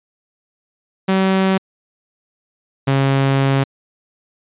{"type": "tone pair in turn", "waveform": "sawtooth", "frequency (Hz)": [190.7, 136.33], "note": ["G3", "C#3"], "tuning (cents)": [-47, -28], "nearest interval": "tritone", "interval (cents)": 581, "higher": "first", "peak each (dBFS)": -9, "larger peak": "neither", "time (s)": [[1.08, 1.58], [2.87, 3.64]], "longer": "second", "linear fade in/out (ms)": 10, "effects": ["resampled to 8000 Hz"]}